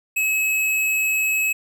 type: tone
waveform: square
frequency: 2573 Hz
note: E7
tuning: 43 cents flat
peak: -19 dBFS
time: 0.16-1.53 s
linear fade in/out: 10 ms
effects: none